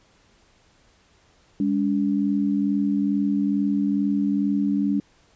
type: tone pair together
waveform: sine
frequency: 203.1 / 285.4 Hz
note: G#3 / D4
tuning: -38 / -49 cents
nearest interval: tritone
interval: 589 cents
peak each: -22 dBFS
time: 1.6-5 s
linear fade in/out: 2 ms
effects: pink hiss -59 dBFS RMS until 5.35 s + resampled to 16000 Hz